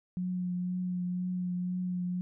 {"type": "tone with vibrato", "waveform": "sine", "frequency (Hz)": 180.4, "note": "F#3", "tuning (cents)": -44, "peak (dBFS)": -30, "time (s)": [0.17, 2.21], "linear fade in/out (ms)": 0, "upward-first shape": "triangle", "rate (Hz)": 2, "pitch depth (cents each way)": 20, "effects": []}